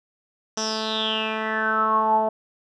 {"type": "tone with low-pass filter sweep", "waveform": "10% pulse", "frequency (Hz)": 218.9, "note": "A3", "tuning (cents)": -9, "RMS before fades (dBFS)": -23, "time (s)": [0.57, 2.29], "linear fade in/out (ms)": 5, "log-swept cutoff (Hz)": [6000, 730], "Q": 9.3, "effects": []}